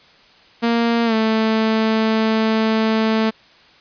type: tone with pitch glide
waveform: sawtooth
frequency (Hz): 233.1 to 220.7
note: A#3 to A3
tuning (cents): 0 to +5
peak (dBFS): -11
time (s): 0.62-3.31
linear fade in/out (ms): 20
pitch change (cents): -95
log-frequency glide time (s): 1.05-1.14
effects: white hiss -49 dBFS RMS until 3.8 s + resampled to 11025 Hz